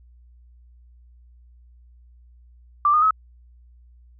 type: tone with pitch steps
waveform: sine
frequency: 1174.7 / 1227.4 / 1282.5 Hz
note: D6 / D#6 / E6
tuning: 0 / -24 / -48 cents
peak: -14 dBFS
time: 2.85-3.108 s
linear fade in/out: 2 ms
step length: 86 ms
effects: added 60 Hz sine -48 dBFS peak until 4.19 s